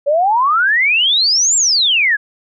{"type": "exponential two-way sweep", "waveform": "sine", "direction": "up then down", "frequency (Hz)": [550, 7580, 1616], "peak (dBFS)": -10, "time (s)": [0.06, 2.17], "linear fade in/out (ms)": 20, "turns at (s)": 1.56, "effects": []}